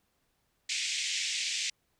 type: band-pass noise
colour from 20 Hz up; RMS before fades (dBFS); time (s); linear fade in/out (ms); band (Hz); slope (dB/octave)
pink; -33; 0.69-1.7; 5; 2100 to 7800; 48
effects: pink hiss -75 dBFS RMS until 1.99 s